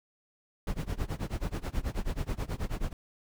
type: noise with tremolo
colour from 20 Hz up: brown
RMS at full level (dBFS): -29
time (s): 0.67-2.93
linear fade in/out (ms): 2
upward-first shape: sine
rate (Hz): 9.3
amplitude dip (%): 95
effects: none